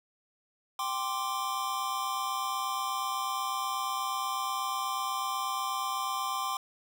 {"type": "chord", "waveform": "square", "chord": "G suspended fourth", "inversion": "none", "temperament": "equal", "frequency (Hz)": [784, 1046.5, 1174.7], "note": ["G5", "C6", "D6"], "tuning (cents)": [0, 0, 0], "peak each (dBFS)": [-38, -34, -36], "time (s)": [0.79, 6.57], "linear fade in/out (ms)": 2, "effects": []}